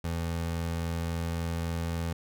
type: tone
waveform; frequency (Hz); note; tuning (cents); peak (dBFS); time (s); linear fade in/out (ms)
25% pulse; 83.6; E2; +25; -26; 0.04-2.13; 5
effects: none